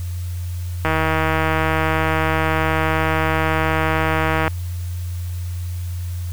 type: click train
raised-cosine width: 0.5 ms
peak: -4 dBFS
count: 578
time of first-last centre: 0.85-4.479 s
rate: 159 Hz
effects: added 88 Hz sine -23 dBFS peak until 6.32 s + white hiss -43 dBFS RMS until 6.32 s